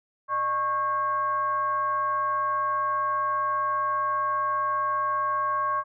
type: tone with frequency modulation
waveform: sine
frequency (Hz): 1100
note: C#6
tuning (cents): -14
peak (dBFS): -23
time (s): 0.28-5.84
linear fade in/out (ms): 50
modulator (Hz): 495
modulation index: 0.48
effects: none